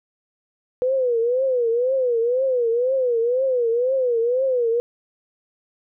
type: tone with vibrato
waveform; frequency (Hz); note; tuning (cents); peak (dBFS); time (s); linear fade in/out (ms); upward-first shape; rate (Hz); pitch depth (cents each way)
sine; 493.9; B4; 0; -17; 0.82-4.8; 0; triangle; 2; 160
effects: none